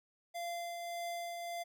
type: tone with tremolo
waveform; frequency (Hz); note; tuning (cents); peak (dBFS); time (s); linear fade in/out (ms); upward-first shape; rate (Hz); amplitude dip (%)
square; 689; F5; -24; -38; 0.34-1.64; 20; triangle; 1.7; 35
effects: none